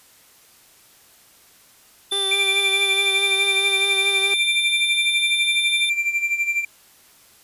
square tone with pitch glide, 3535 to 3576 Hz, A7 to A7, +7 to +27 cents, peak -21 dBFS, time 2.11-5.9 s, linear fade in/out 10 ms, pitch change +20 cents, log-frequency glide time 2.91-3.36 s
sawtooth tone with vibrato, 392 Hz, G4, in tune, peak -24 dBFS, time 2.12-4.34 s, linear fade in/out 2 ms, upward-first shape triangle, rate 4.7 Hz, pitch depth 29 cents each way
triangle tone with tremolo, 2360 Hz, D7, 8 cents sharp, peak -15 dBFS, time 2.31-6.65 s, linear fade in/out 5 ms, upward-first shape sine, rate 12 Hz, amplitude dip 70%
effects white hiss -52 dBFS RMS until 7.43 s + resampled to 32000 Hz

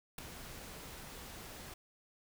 pink noise with ADSR envelope, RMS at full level -37 dBFS, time 0.18-1.74 s, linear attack 6 ms, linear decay 4 ms, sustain -12 dB, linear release 4 ms, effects none

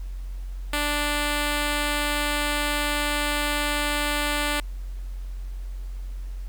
5% pulse tone, 293.7 Hz, D4, in tune, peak -12 dBFS, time 0.73-4.6 s, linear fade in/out 2 ms, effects added 45 Hz sine -30 dBFS peak until 6.48 s + pink hiss -55 dBFS RMS until 6.48 s

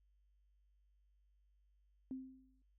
sine tone with exponential decay, 261.6 Hz, C4, in tune, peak -39 dBFS, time 2.11-2.62 s, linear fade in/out 1 ms, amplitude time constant 110 ms, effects noise-tail reverb RT60 0.1 s tail -19 dB re dry + added 50 Hz sine -70 dBFS peak until 2.78 s

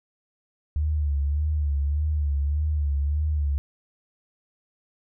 sine tone with vibrato, 73.42 Hz, D2, in tune, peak -21 dBFS, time 0.76-3.58 s, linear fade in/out 0 ms, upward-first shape sine, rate 1.7 Hz, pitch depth 75 cents each way, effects none

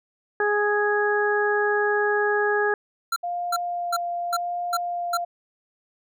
harmonic tone, 415.3 Hz, G#4, in tune, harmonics 1 / 2 / 3 / 4, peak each -22 / -27 / -31 / -24 dBFS, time 0.4-2.74 s, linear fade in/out 2 ms
square tone bursts, 1361 Hz, F6, 45 cents flat, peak -22 dBFS, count 6, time 3.12-5.172 s, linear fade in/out 5 ms, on 42 ms, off 360 ms
sine tone with vibrato, 700 Hz, F5, 4 cents sharp, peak -25 dBFS, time 3.23-5.25 s, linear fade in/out 10 ms, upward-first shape sine, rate 0.87 Hz, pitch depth 10 cents each way
effects none

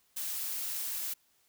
blue noise, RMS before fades -36 dBFS, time 0.16-1.14 s, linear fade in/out 10 ms, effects white hiss -70 dBFS RMS until 1.48 s

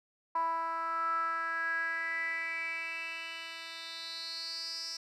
10% pulse tone with band-pass filter sweep, 329.6 Hz, E4, in tune, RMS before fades -36 dBFS, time 0.35-4.97 s, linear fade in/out 5 ms, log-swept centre 990 to 5400 Hz, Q 7.3, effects none

